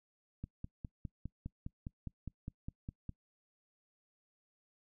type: click train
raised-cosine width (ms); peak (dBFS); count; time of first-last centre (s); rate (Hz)
5; -29; 14; 0.44-3.093; 4.9
effects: noise-tail reverb RT60 0.1 s tail -24 dB re dry